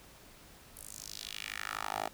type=tone with high-pass filter sweep; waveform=10% pulse; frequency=52.1 Hz; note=G#1; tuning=6 cents sharp; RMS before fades=-41 dBFS; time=0.75-2.09 s; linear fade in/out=20 ms; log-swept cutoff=11000 to 590 Hz; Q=2.3; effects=pink hiss -56 dBFS RMS until 2.13 s